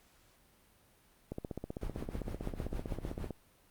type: click train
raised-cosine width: 2 ms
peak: -25 dBFS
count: 32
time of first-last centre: 1.32-3.307 s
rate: 15.6 Hz
type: noise with tremolo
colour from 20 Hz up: brown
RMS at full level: -38 dBFS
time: 1.81-3.31 s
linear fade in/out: 5 ms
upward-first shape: sine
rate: 6.5 Hz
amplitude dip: 75%
effects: pink hiss -66 dBFS RMS until 3.7 s + Opus 48 kbps